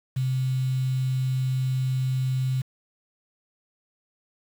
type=tone with quantisation; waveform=sine; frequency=130.1 Hz; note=C3; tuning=9 cents flat; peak=-22 dBFS; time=0.16-2.62 s; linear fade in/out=10 ms; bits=7; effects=none